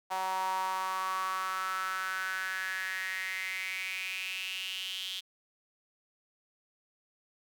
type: tone with high-pass filter sweep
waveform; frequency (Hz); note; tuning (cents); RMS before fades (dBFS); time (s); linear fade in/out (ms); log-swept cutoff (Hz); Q
sawtooth; 188.1; F#3; +29; -35; 0.1-5.21; 20; 840 to 3300; 6.6
effects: none